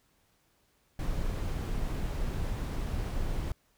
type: noise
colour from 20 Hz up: brown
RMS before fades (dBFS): -32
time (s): 0.99-3.52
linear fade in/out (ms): 2
effects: pink hiss -70 dBFS RMS until 3.77 s